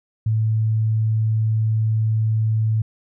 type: tone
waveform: sine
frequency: 110 Hz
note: A2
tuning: in tune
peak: -16 dBFS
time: 0.26-2.82 s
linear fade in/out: 5 ms
effects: none